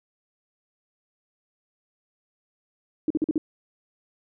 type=tone bursts; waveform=sine; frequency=311.1 Hz; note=D#4; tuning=in tune; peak=-19 dBFS; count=5; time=3.08-3.38 s; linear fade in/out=2 ms; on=24 ms; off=45 ms; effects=none